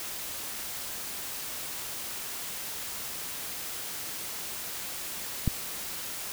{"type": "click", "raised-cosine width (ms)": 5, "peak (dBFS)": -12, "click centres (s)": 5.477, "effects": ["white hiss -37 dBFS RMS until 6.32 s"]}